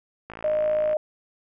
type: click train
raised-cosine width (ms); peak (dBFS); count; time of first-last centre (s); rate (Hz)
0.5; -22; 36; 0.3-0.931; 55.5
type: tone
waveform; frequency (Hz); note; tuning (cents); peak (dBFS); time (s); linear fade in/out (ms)
sine; 613; D#5; -26; -20; 0.44-0.97; 2
effects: none